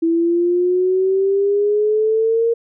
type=exponential sweep; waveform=sine; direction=up; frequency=328.2 to 466.2 Hz; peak=-13 dBFS; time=0.02-2.54 s; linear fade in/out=10 ms; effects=none